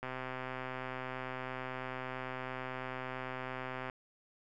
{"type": "click train", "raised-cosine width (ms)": 0.5, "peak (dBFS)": -25, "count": 500, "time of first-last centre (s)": [0.03, 3.898], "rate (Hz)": 129, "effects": []}